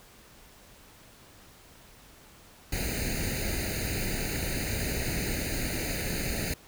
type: noise with comb filter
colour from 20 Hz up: pink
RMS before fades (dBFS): -31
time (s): 2.72-6.54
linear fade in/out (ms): 5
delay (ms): 0.45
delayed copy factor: +0.95
effects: pink hiss -54 dBFS RMS until 6.67 s